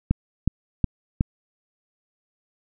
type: click train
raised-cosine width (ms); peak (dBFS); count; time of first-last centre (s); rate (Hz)
5; -6; 4; 0.11-1.209; 2.73
effects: none